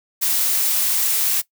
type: noise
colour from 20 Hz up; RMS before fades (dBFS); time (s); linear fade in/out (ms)
blue; -19; 0.21-1.42; 20
effects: noise-tail reverb RT60 0.1 s tail -19 dB re dry